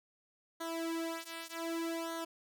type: tone with flanger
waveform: sawtooth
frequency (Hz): 330.5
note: E4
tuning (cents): +5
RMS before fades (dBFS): -39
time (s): 0.6-2.25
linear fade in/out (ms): 10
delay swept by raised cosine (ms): 0.39 to 3.19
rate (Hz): 0.65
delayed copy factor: -0.95
effects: none